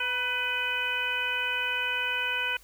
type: harmonic tone with a mistuned harmonic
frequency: 500 Hz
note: B4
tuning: 21 cents sharp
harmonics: 1 / 2 / 3 / 4 / 5 / 6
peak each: -42 / -37 / -31 / -40 / -30 / -34 dBFS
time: 0-2.57 s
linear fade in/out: 5 ms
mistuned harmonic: 2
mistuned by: -49 cents
effects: added 50 Hz sine -57 dBFS peak until 2.63 s + white hiss -57 dBFS RMS until 2.63 s